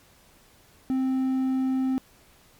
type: tone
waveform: triangle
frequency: 261.9 Hz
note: C4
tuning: 2 cents sharp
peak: -20 dBFS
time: 0.9-1.98 s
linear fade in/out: 0 ms
effects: pink hiss -57 dBFS RMS until 2.59 s + MP3 96 kbps